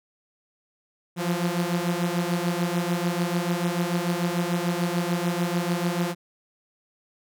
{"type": "beating tone pair", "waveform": "sawtooth", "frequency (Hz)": [171.2, 178], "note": ["F3", "F3"], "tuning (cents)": [-34, 33], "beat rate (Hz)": 6.8, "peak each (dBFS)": [-22, -23], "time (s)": [1.16, 6.15], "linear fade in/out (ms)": 50, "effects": []}